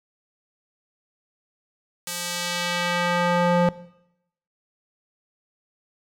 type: tone with band-pass filter sweep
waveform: square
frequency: 175.3 Hz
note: F3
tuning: 7 cents sharp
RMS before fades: -23 dBFS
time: 2.07-3.69 s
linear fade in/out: 2 ms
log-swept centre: 9600 to 560 Hz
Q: 0.71
effects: noise-tail reverb RT60 0.8 s tail -19 dB re dry